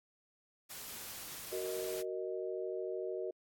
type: noise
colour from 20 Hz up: white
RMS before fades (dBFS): -46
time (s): 0.69-2.03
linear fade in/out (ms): 20
type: chord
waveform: sine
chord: D# minor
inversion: first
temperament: just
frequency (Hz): 373.4 / 466.7 / 622.3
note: F#4 / A#4 / D#5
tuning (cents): +16 / +2 / 0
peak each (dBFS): -39 / -41 / -43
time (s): 1.52-3.31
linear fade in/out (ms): 5
effects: AAC 64 kbps